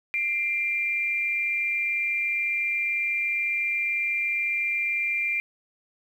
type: tone pair together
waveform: sine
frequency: 2093 / 2379 Hz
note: C7 / D7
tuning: 0 / +22 cents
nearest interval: major second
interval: 222 cents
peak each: -31 / -24 dBFS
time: 0.14-5.4 s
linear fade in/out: 0 ms
effects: 9-bit